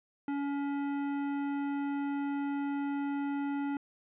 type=tone with hard clipping; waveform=triangle; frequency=282.5 Hz; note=C#4; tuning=33 cents sharp; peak=-33 dBFS; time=0.28-3.77 s; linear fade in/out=2 ms; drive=17 dB; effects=resampled to 8000 Hz